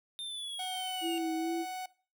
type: linear sweep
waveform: square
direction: down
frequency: 3628 to 2794 Hz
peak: -38 dBFS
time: 0.19-1.18 s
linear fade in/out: 0 ms
type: tone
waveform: 45% pulse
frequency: 743 Hz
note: F#5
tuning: 7 cents sharp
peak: -37 dBFS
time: 0.59-1.86 s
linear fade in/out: 5 ms
type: tone with vibrato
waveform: sine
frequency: 328.6 Hz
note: E4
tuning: 5 cents flat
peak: -31 dBFS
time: 1.01-1.66 s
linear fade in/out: 50 ms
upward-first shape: sine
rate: 2.3 Hz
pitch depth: 35 cents each way
effects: noise-tail reverb RT60 0.4 s tail -20 dB re dry